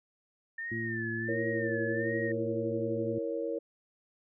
sine tone with vibrato, 1795 Hz, A6, 34 cents sharp, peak -35 dBFS, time 0.58-2.32 s, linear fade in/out 5 ms, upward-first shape sine, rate 1.4 Hz, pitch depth 86 cents each way
harmonic tone, 113.8 Hz, A#2, 41 cents flat, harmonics 1 / 2 / 3, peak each -38 / -38 / -38 dBFS, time 0.71-3.19 s, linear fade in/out 10 ms
sine chord, A# diminished, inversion second, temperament equal, 329.6 / 466.2 / 554.4 Hz, E4 / A#4 / C#5, 0 / 0 / 0 cents, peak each -37 / -34 / -36 dBFS, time 1.28-3.59 s, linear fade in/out 10 ms
effects none

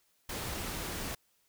pink noise, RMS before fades -38 dBFS, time 0.29-1.15 s, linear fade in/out 5 ms, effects white hiss -72 dBFS RMS until 1.48 s

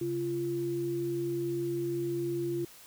sine tone pair together, 136.56 / 344.1 Hz, C#3 / F4, -26 / -26 cents, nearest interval octave + major third, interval 1600 cents, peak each -38 / -30 dBFS, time 0.01-2.65 s, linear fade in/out 5 ms, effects white hiss -53 dBFS RMS until 2.86 s

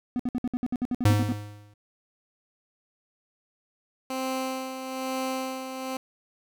triangle tone bursts, 247.2 Hz, B3, 2 cents sharp, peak -22 dBFS, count 13, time 0.16-1.322 s, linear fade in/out 0 ms, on 34 ms, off 60 ms
square tone with exponential decay, 103.83 Hz, G#2, in tune, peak -16 dBFS, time 1.05-1.74 s, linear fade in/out 5 ms, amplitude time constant 150 ms
15% pulse tone with tremolo, 261.6 Hz, C4, in tune, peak -21 dBFS, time 4.1-5.97 s, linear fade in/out 2 ms, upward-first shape sine, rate 1.1 Hz, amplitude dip 55%
effects none

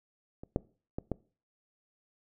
clicks, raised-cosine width 2 ms, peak -30 / -14 / -21 / -18 dBFS, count 4, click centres 0.435 / 0.561 / 0.985 / 1.117 s, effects noise-tail reverb RT60 0.4 s tail -22 dB re dry

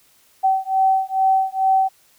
sine beating tone pair, 765 / 767.3 Hz, G5 / G5, -42 / -37 cents, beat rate 2.3 Hz, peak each -18 dBFS, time 0.43-1.89 s, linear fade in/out 20 ms, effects white hiss -56 dBFS RMS until 2.18 s

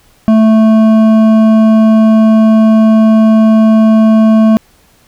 sine tone with hard clipping, 220 Hz, A3, in tune, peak -5 dBFS, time 0.28-4.57 s, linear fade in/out 0 ms, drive 9 dB, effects pink hiss -48 dBFS RMS until 5.07 s

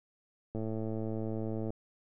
click train, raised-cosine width 2 ms, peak -24 dBFS, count 128, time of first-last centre 0.55-1.705 s, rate 110 Hz, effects none

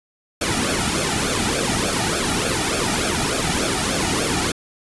pink noise with flanger, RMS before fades -21 dBFS, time 0.41-4.52 s, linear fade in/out 5 ms, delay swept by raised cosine 1 to 1.93 ms, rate 3.4 Hz, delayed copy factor -0.75, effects resampled to 24000 Hz

